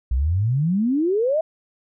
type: exponential sweep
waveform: sine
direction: up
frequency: 58.27 to 659.3 Hz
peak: -17 dBFS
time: 0.11-1.41 s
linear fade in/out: 5 ms
effects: none